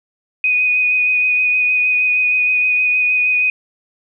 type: tone with vibrato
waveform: sine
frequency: 2489 Hz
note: D#7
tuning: in tune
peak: -12 dBFS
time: 0.44-3.5 s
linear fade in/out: 2 ms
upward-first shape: sine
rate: 6.4 Hz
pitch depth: 16 cents each way
effects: none